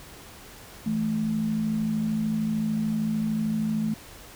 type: tone pair together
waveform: sine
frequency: 164.81 / 218.1 Hz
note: E3 / A3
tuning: 0 / -15 cents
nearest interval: perfect fourth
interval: 485 cents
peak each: -31 / -24 dBFS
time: 0.86-3.94 s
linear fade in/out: 5 ms
effects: pink hiss -46 dBFS RMS until 4.35 s